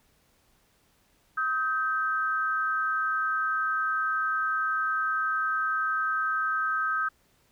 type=tone pair together; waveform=sine; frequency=1270.9 / 1560 Hz; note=D#6 / G6; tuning=+36 / -9 cents; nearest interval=major third; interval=355 cents; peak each=-27 / -28 dBFS; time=1.37-7.09 s; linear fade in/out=10 ms; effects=pink hiss -66 dBFS RMS until 7.51 s